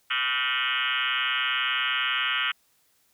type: tone with frequency modulation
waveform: sine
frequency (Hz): 2196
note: C#7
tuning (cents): -17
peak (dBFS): -23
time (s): 0.1-2.52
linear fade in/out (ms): 10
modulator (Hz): 130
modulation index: 7.4
effects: white hiss -66 dBFS RMS until 3.13 s